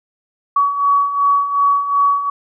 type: beating tone pair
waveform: sine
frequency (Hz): 1129 / 1131.7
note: C#6 / C#6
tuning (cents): +31 / +35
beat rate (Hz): 2.7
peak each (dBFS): -19 / -13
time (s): 0.56-2.3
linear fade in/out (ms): 5
effects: none